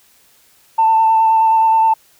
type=tone with vibrato; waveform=sine; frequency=891 Hz; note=A5; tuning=22 cents sharp; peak=-8 dBFS; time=0.78-1.94 s; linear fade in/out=10 ms; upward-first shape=sine; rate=9.5 Hz; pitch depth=16 cents each way; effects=tanh soft clip ceiling -4 dBFS + white hiss -52 dBFS RMS until 2.19 s